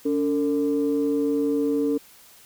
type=tone pair together; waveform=sine; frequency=284.8 / 451.3 Hz; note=C#4 / A4; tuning=+47 / +44 cents; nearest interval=minor sixth; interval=797 cents; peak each=-21 / -23 dBFS; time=0.05-1.98 s; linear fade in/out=10 ms; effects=tanh soft clip ceiling -14 dBFS + white hiss -51 dBFS RMS until 2.45 s